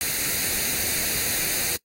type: noise with comb filter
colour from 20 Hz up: white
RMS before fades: -25 dBFS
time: 0.01-1.76 s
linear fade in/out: 0 ms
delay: 0.46 ms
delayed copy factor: +0.65
effects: noise-tail reverb RT60 0.1 s tail -21 dB re dry + AAC 48 kbps